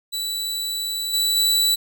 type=tone with level steps; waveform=sawtooth; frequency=3951 Hz; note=B7; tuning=in tune; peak=-21 / -15 / -13 dBFS; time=0.12-1.76 s; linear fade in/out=20 ms; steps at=1.13 / 1.36 s; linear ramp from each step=10 ms; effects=none